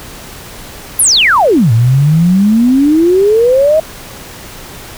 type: exponential two-way sweep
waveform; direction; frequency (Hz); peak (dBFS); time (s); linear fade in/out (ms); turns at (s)
sine; down then up; 12000 to 110.2 to 646; -5; 0.99-3.8; 5; 1.72
effects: pink hiss -30 dBFS RMS until 4.97 s